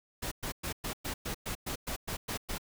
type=noise bursts; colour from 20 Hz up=pink; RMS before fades=-36 dBFS; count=12; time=0.22-2.582 s; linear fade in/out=10 ms; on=96 ms; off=110 ms; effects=none